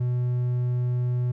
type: tone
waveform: triangle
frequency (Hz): 123.47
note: B2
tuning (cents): 0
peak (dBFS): -20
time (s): 0-1.32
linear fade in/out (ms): 10
effects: none